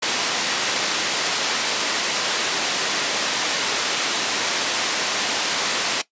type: band-pass noise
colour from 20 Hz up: white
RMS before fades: -23 dBFS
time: 0.02-6.02 s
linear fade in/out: 10 ms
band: 230 to 5600 Hz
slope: 12 dB/octave
effects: noise-tail reverb RT60 0.1 s tail -17 dB re dry + resampled to 16000 Hz